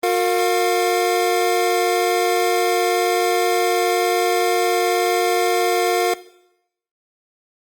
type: tone cluster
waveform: square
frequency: 360.2 / 459.2 / 709 Hz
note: F#4 / A#4 / F5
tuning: -46 / -26 / +26 cents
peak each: -21 dBFS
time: 0.03-6.14 s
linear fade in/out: 5 ms
effects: noise-tail reverb RT60 0.8 s tail -18 dB re dry + Opus 32 kbps